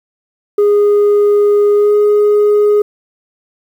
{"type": "tone with pitch glide", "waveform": "sine", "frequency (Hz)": [411.8, 416.1], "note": ["G#4", "G#4"], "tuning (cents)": [-15, 3], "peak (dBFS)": -4, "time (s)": [0.58, 2.82], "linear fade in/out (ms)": 5, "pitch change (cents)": 18, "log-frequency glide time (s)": [1.74, 1.92], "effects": ["tanh soft clip ceiling -6 dBFS", "7-bit"]}